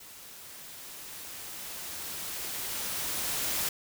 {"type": "noise with level ramp", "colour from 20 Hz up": "white", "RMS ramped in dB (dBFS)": [-49, -30], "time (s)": [0, 3.69], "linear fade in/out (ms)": 5, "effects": []}